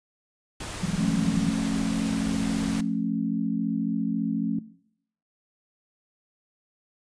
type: noise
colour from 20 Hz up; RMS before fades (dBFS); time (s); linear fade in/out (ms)
pink; -35; 0.6-2.81; 5
type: tone bursts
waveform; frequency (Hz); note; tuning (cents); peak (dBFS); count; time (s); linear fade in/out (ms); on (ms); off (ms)
sine; 180; F#3; -47; -21; 14; 0.83-1.494; 5; 27; 22
type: chord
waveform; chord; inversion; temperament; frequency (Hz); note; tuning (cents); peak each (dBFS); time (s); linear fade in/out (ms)
sine; F augmented; none; just; 174.61 / 218.3 / 272.8; F3 / A3 / C#4; 0 / -13 / -28; -30 / -27 / -29; 0.99-4.59; 5
effects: noise-tail reverb RT60 0.7 s tail -19 dB re dry + resampled to 22050 Hz